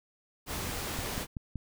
pink noise, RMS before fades -36 dBFS, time 0.46-1.27 s, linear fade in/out 50 ms
click train, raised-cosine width 5 ms, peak -24 dBFS, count 4, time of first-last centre 0.99-1.557 s, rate 5.29 Hz
effects none

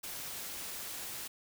white noise, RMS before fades -42 dBFS, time 0.03-1.28 s, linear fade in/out 10 ms, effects none

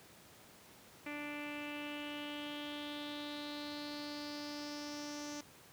sawtooth tone with low-pass filter sweep, 293.7 Hz, D4, in tune, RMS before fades -44 dBFS, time 1.06-5.41 s, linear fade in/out 5 ms, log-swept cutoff 2300 to 6100 Hz, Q 5.3, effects pink hiss -59 dBFS RMS until 5.72 s + high-pass 100 Hz 12 dB/octave

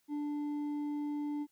sine tone with hard clipping, 293.7 Hz, D4, in tune, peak -35 dBFS, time 0.08-1.47 s, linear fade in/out 50 ms, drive 4 dB, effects white hiss -75 dBFS RMS until 1.51 s

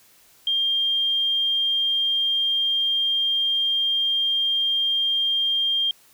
sine tone, 3200 Hz, G7, 35 cents sharp, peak -19 dBFS, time 0.47-5.91 s, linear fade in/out 2 ms, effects white hiss -55 dBFS RMS until 6.13 s

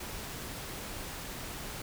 pink noise, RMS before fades -41 dBFS, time 0-1.82 s, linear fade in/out 5 ms, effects none

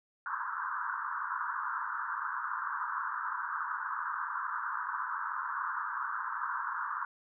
pink band-pass noise, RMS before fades -36 dBFS, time 0.26-7.05 s, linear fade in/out 2 ms, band 950 to 1600 Hz, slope 96 dB/octave, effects none

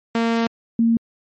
sawtooth / sine tone pair in turn, 229.9 / 229.9 Hz, A#3 / A#3, -24 / -24 cents, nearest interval unison, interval 0 cents, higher neither, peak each -13 dBFS, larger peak neither, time 0.15-0.47 / 0.79-0.97 s, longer first, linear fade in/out 2 ms, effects low-pass 4000 Hz 12 dB/octave + MP3 32 kbps

